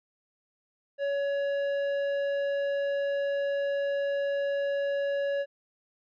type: tone with tanh clipping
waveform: triangle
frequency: 562 Hz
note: C#5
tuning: 24 cents sharp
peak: -28 dBFS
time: 0.98-5.46 s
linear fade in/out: 50 ms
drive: 14 dB
effects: none